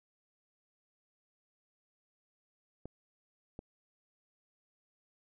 clicks, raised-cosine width 2 ms, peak -30 dBFS, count 2, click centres 2.856 / 3.591 s, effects none

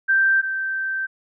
sine tone pair in turn, 1568 / 1558.1 Hz, G6 / G6, 0 / -11 cents, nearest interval unison, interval 11 cents, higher first, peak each -14 / -22 dBFS, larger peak first, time 0.08-0.42 / 0.42-1.07 s, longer second, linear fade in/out 20 ms, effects none

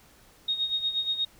sine tone with tremolo, 3729 Hz, A#7, in tune, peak -23 dBFS, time 0.48-1.25 s, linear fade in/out 5 ms, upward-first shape sine, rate 8.4 Hz, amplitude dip 70%, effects pink hiss -57 dBFS RMS until 1.39 s

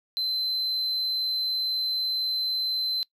triangle tone, 4071 Hz, C8, 48 cents flat, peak -24 dBFS, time 0.17-3.03 s, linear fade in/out 0 ms, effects noise-tail reverb RT60 0.1 s tail -23 dB re dry

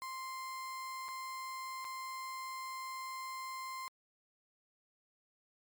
35% pulse tone with dropouts, 1046.5 Hz, C6, in tune, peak -39 dBFS, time 0.02-3.88 s, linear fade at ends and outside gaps 0 ms, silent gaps 1.083-1.087 / 1.845-1.85 s, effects MP3 96 kbps

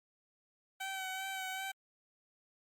15% pulse tone with vibrato, 763 Hz, G5, 47 cents flat, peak -32 dBFS, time 0.8-1.72 s, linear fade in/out 10 ms, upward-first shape sine, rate 2.6 Hz, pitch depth 25 cents each way, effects Opus 48 kbps

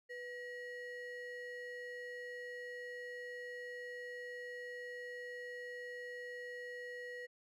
triangle ring-modulated tone, 1200 Hz, D6, 37 cents sharp, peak -39 dBFS, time 0.09-7.27 s, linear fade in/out 20 ms, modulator 707 Hz, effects none

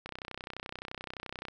click train, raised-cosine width 0.3 ms, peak -23 dBFS, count 46, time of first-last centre 0.06-1.484 s, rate 31.6 Hz, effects none

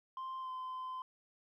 sine tone with pitch glide, 1046.5 to 1029.1 Hz, C6 to C6, 0 to -29 cents, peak -37 dBFS, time 0.17-1.02 s, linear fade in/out 2 ms, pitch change -29 cents, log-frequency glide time 0.4-0.5 s, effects tanh soft clip ceiling -39 dBFS + 13-bit

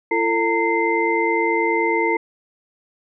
sine tone cluster, 339.4 / 448.7 / 915 / 2081 Hz, F4 / A4 / A#5 / C7, -49 / +34 / -32 / -10 cents, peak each -22 dBFS, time 0.11-2.17 s, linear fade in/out 5 ms, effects none

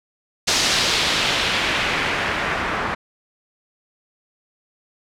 white noise with low-pass filter sweep, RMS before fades -21 dBFS, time 0.47-2.95 s, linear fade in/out 10 ms, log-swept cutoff 5400 to 1400 Hz, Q 1.3, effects none

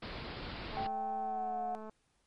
pink low-pass noise, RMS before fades -43 dBFS, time 0.02-0.87 s, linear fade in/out 5 ms, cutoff 4900 Hz, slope 96 dB/octave
click train, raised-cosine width 1 ms, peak -34 dBFS, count 254, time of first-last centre 0.73-1.896 s, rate 217 Hz
sine tone with pitch glide, 781 to 724.5 Hz, G5 to F#5, -7 to -37 cents, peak -34 dBFS, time 0.77-1.75 s, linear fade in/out 0 ms, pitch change -130 cents, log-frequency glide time 1.15-1.61 s
effects pink hiss -75 dBFS RMS until 2.26 s + MP3 48 kbps

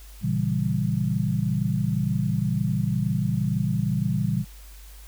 sine chord, A# diminished seventh, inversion none, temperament equal, 116.54 / 138.59 / 164.81 / 196 Hz, A#2 / C#3 / E3 / G3, 0 / 0 / 0 / 0 cents, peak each -27 dBFS, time 0.21-4.45 s, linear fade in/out 50 ms, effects added 50 Hz sine -42 dBFS peak until 5.07 s + white hiss -51 dBFS RMS until 5.07 s

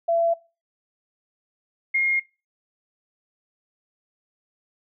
sine tone pair in turn, 673 / 2137 Hz, E5 / C7, +36 / +36 cents, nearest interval octave + minor sixth, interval 2000 cents, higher second, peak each -18 dBFS, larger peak neither, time 0.08-0.34 / 1.94-2.2 s, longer neither, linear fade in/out 10 ms, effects noise-tail reverb RT60 0.3 s tail -21 dB re dry

